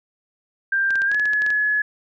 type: tone with pitch glide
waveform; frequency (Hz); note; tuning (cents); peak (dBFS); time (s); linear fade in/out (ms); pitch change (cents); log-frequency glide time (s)
sine; 1585 to 1698.8; G6 to G#6; +19 to +39; -17; 0.72-1.82; 5; +120; 1.06-1.15
type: clicks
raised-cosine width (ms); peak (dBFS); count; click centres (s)
0.2; -17; 11; 0.906 / 0.956 / 1.019 / 1.116 / 1.146 / 1.197 / 1.256 / 1.334 / 1.42 / 1.464 / 1.504
effects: none